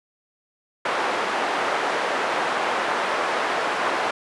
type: band-pass noise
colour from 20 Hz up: white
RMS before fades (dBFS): -24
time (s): 0.85-4.11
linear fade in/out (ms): 5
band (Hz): 430 to 1300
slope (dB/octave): 12
effects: resampled to 24000 Hz